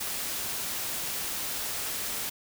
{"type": "noise", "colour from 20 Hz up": "white", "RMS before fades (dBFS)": -33, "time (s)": [0, 2.3], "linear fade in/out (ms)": 10, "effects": []}